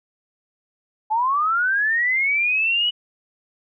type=linear sweep; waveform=sine; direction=up; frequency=844 to 2960 Hz; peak=-17 dBFS; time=1.1-2.91 s; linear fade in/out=20 ms; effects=none